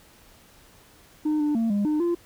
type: tone with pitch steps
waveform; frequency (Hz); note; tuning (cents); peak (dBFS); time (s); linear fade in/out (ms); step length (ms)
sine; 305 / 297.2 / 227.5 / 203.6 / 303.5 / 344.9; D#4 / D4 / A#3 / G#3 / D#4 / F4; -34 / +21 / -42 / -34 / -43 / -22; -18; 1.25-2.15; 10; 150
effects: tanh soft clip ceiling -20 dBFS + pink hiss -54 dBFS RMS until 2.25 s